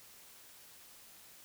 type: silence
effects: white hiss -57 dBFS RMS until 1.44 s